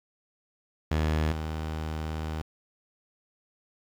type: tone pair in turn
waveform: sawtooth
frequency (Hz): 77.78 / 78.37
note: D#2 / D#2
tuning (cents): 0 / +13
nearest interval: unison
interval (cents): 13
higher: second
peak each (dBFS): -20 / -27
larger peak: first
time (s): 0.91-1.32 / 1.32-2.42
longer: second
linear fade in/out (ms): 5
effects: low-pass 5000 Hz 12 dB/octave + 8-bit